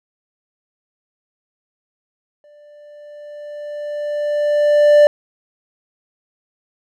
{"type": "tone with exponential growth", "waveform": "triangle", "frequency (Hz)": 590, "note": "D5", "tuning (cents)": 8, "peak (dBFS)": -3, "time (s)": [2.44, 5.07], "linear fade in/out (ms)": 1, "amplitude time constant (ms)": 570, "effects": []}